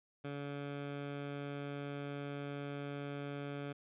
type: tone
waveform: 15% pulse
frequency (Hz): 142.6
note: C#3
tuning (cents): +49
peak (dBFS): -34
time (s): 0.24-3.73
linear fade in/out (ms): 10
effects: resampled to 8000 Hz